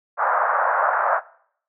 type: band-pass noise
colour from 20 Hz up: white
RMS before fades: -20 dBFS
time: 0.17-1.21 s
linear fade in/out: 50 ms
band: 570 to 1500 Hz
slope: 48 dB/octave
effects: noise-tail reverb RT60 0.6 s tail -20 dB re dry